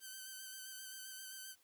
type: tone with vibrato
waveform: 5% pulse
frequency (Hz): 1539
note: G6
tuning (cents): -32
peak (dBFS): -37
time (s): 0-1.56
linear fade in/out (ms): 50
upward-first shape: square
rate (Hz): 7.6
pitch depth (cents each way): 20
effects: white hiss -72 dBFS RMS until 1.63 s